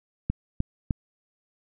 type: click train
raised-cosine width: 5 ms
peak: -12 dBFS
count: 3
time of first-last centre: 0.3-0.908 s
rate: 3.29 Hz
effects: none